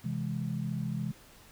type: chord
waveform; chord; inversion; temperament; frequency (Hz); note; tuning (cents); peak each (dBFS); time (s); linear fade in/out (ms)
sine; C augmented; none; equal; 130.81 / 164.81 / 207.7; C3 / E3 / G#3; 0 / 0 / 0; -35 / -35 / -36; 0.04-1.12; 10
effects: pink hiss -56 dBFS RMS until 1.51 s